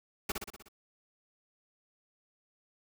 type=noise with echo; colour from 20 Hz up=pink; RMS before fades=-33 dBFS; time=0.29-0.32 s; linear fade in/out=5 ms; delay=61 ms; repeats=6; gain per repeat=-4 dB; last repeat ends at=0.686 s; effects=none